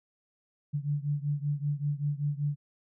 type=beating tone pair; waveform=sine; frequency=143.6 / 148.8 Hz; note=D3 / D3; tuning=-39 / +23 cents; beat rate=5.2 Hz; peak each=-30 / -32 dBFS; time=0.73-2.56 s; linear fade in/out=20 ms; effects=none